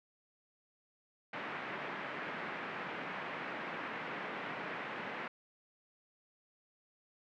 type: band-pass noise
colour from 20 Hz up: white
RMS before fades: -42 dBFS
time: 1.33-5.28 s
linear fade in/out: 5 ms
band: 150 to 2200 Hz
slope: 24 dB/octave
effects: none